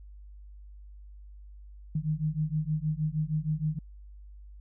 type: beating tone pair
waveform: sine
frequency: 151.5 / 157.9 Hz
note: D#3 / D#3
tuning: -46 / +26 cents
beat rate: 6.4 Hz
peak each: -30 dBFS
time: 1.95-3.79 s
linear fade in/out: 5 ms
effects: added 50 Hz sine -45 dBFS peak until 4.6 s